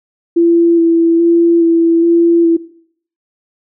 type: tone with vibrato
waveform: sine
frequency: 335.7 Hz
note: E4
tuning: 32 cents sharp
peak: -6 dBFS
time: 0.36-2.57 s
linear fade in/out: 10 ms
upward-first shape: square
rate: 1.2 Hz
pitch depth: 14 cents each way
effects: noise-tail reverb RT60 0.6 s tail -18 dB re dry